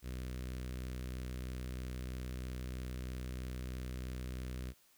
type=tone with notch filter; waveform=sawtooth; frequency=63.1 Hz; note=B1; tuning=38 cents sharp; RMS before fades=-42 dBFS; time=0.02-4.74 s; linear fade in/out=50 ms; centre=840 Hz; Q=0.97; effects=white hiss -68 dBFS RMS until 4.97 s